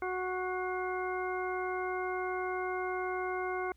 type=harmonic tone with a mistuned harmonic; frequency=368 Hz; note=F#4; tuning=9 cents flat; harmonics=1 / 2 / 3 / 4 / 6; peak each=-35 / -38 / -40 / -41 / -43 dBFS; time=0.02-3.72 s; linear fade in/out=2 ms; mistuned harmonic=6; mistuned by=-65 cents; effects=added 60 Hz sine -59 dBFS peak until 3.76 s + pink hiss -72 dBFS RMS until 3.76 s